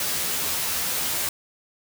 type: noise with comb filter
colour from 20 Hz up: white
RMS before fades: -26 dBFS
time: 0-1.29 s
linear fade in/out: 2 ms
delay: 12 ms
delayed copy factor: +0.95
effects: none